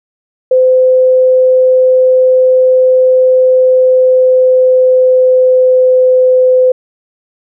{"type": "tone with pitch glide", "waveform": "sine", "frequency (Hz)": [513, 509.8], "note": ["C5", "C5"], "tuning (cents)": [-34, -45], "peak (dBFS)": -4, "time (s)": [0.51, 6.72], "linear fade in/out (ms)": 5, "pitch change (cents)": -11, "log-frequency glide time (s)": [3.38, 6.57], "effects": []}